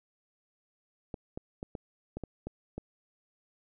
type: clicks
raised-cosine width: 2 ms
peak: -24 dBFS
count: 8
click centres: 1.142 / 1.375 / 1.629 / 1.752 / 2.17 / 2.237 / 2.47 / 2.78 s
effects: none